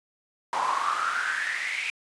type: noise with high-pass filter sweep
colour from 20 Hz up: brown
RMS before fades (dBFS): -28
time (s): 0.53-1.9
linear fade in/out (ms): 0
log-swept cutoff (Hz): 910 to 2400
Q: 8.9
effects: resampled to 22050 Hz